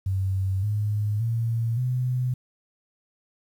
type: tone with pitch steps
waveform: sine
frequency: 95.6 / 104.86 / 115.01 / 126.14 Hz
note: G2 / G#2 / A#2 / B2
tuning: -43 / +17 / -23 / +37 cents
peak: -22 dBFS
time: 0.06-2.34 s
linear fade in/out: 5 ms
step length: 570 ms
effects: 9-bit